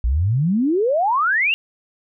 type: exponential sweep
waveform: sine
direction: up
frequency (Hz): 55 to 2867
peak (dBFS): -15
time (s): 0.04-1.54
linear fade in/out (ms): 0
effects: none